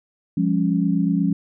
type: chord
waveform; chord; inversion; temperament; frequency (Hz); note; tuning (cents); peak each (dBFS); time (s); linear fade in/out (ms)
sine; Db major; first; equal with one note detuned; 174.61 / 203 / 277.2; F3 / Ab3 / Db4; 0 / -39 / 0; -20 / -22 / -22; 0.37-1.33; 5
effects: none